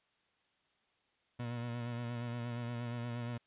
30% pulse tone with vibrato, 119.4 Hz, A#2, 42 cents sharp, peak -35 dBFS, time 1.39-3.38 s, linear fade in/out 10 ms, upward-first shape sine, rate 8.5 Hz, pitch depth 34 cents each way, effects white hiss -75 dBFS RMS until 3.46 s + resampled to 8000 Hz

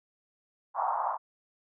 white band-pass noise, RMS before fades -30 dBFS, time 0.74-1.18 s, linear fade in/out 50 ms, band 720 to 1100 Hz, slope 48 dB/octave, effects none

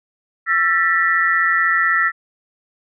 sine tone cluster, 1342 / 1776 / 1948 Hz, E6 / A6 / B6, +31 / +16 / -24 cents, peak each -18 dBFS, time 0.46-2.12 s, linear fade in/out 50 ms, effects none

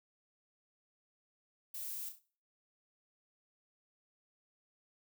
violet noise with echo, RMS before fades -43 dBFS, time 1.74-2.09 s, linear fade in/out 5 ms, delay 33 ms, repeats 3, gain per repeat -7 dB, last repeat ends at 2.189 s, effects noise-tail reverb RT60 0.4 s tail -17 dB re dry

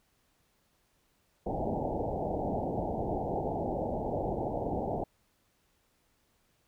white low-pass noise, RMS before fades -33 dBFS, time 1.46-5.04 s, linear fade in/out 5 ms, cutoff 850 Hz, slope 96 dB/octave, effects pink hiss -72 dBFS RMS until 6.67 s

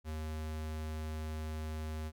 square tone, 78 Hz, D#2, 5 cents sharp, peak -38 dBFS, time 0.04-2.12 s, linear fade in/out 50 ms, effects none

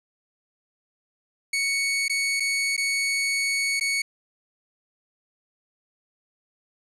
sawtooth tone with dropouts, 2223 Hz, C#7, 4 cents sharp, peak -19 dBFS, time 1.53-4.02 s, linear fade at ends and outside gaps 5 ms, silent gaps 2.082-2.096 / 2.399-2.403 / 2.766-2.777 / 3.798-3.809 s, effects resampled to 24000 Hz + 9-bit

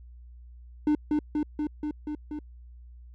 triangle tone with echo, 300 Hz, D4, 37 cents sharp, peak -18 dBFS, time 0.87-0.95 s, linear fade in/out 2 ms, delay 240 ms, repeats 6, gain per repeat -2 dB, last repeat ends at 2.39 s, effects added 60 Hz sine -45 dBFS peak until 3.14 s

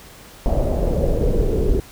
brown noise with low-pass filter sweep, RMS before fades -18 dBFS, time 0.46-1.8 s, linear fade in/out 0 ms, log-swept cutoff 650 to 400 Hz, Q 4.3, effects pink hiss -43 dBFS RMS until 1.91 s

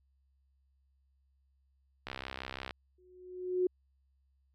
click train, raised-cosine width 0.3 ms, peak -23 dBFS, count 43, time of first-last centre 2.07-2.708 s, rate 65.8 Hz
sine tone with exponential growth, 364.7 Hz, F#4, 25 cents flat, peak -24 dBFS, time 2.98-3.67 s, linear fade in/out 5 ms, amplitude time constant 150 ms
effects added 67 Hz sine -69 dBFS peak until 4.54 s

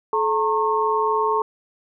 sine tone cluster, 431 / 912 / 1084 Hz, A4 / A#5 / C#6, -36 / -38 / -39 cents, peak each -22 dBFS, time 0.13-1.42 s, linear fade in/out 2 ms, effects none

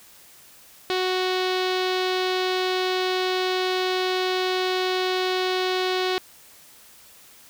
sawtooth tone with low-pass filter, 370 Hz, F#4, in tune, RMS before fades -24 dBFS, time 0.9-6.18 s, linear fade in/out 0 ms, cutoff 4000 Hz, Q 2.8, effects white hiss -50 dBFS RMS until 7.49 s

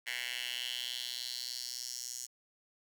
10% pulse tone with high-pass filter sweep, 123.4 Hz, B2, 1 cent flat, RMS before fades -40 dBFS, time 0.06-2.27 s, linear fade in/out 20 ms, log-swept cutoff 2200 to 6500 Hz, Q 3.5, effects none

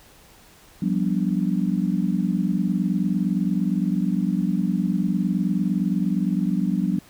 sine chord, G dominant seventh, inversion third, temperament just, 176.4 / 196 / 245 / 294 Hz, F3 / G3 / B3 / D4, +18 / 0 / -14 / +2 cents, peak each -24 / -23 / -27 / -29 dBFS, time 0.82-6.99 s, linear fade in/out 5 ms, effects pink hiss -51 dBFS RMS until 7.09 s

